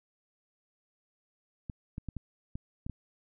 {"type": "clicks", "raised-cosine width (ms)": 5, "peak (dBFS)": -25, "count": 7, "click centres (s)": [1.698, 1.981, 2.087, 2.167, 2.555, 2.865, 2.897], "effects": []}